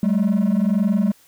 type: tone pair together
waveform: triangle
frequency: 192.6 / 214.2 Hz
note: G3 / A3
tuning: -30 / -46 cents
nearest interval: major second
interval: 184 cents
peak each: -15 dBFS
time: 0.03-1.12 s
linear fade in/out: 2 ms
effects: tanh soft clip ceiling -11 dBFS + white hiss -54 dBFS RMS until 1.27 s